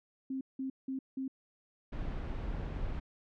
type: tone bursts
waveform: sine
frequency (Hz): 265.3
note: C4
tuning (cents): +24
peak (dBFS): -34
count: 4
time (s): 0.3-1.28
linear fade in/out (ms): 5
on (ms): 110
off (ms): 180
type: noise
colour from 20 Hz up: brown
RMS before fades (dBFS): -37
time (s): 1.92-3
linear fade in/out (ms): 10
effects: low-pass 3000 Hz 12 dB/octave